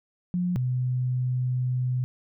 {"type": "tone pair in turn", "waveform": "sine", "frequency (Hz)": [178.6, 126.29], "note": ["F3", "B2"], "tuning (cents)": [39, 39], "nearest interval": "tritone", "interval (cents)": 600, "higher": "first", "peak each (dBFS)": [-23, -23], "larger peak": "neither", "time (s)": [[0.34, 0.56], [0.56, 2.04]], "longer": "second", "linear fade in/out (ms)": 0, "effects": []}